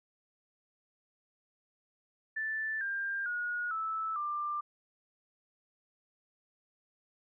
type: tone with pitch steps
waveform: sine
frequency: 1760 / 1595.4 / 1446.2 / 1310.9 / 1188.3 Hz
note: A6 / G6 / F#6 / E6 / D6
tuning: 0 / +30 / -40 / -10 / +20 cents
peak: -32 dBFS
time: 2.36-4.61 s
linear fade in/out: 10 ms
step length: 450 ms
effects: none